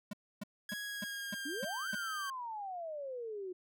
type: tone bursts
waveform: square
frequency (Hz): 205.3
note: G#3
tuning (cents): -20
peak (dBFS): -39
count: 7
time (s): 0.11-1.951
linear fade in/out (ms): 5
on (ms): 23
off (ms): 280
type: tone with pitch glide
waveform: sawtooth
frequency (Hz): 1661.2 to 1569.8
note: G#6 to G6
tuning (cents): 0 to +2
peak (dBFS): -36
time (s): 0.69-2.3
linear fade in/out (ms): 2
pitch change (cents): -98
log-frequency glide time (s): 0.84-1.75
type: exponential two-way sweep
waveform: sine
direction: up then down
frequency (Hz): 265.8 to 1568 to 356.6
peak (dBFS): -39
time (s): 1.45-3.53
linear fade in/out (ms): 10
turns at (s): 1.89
effects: none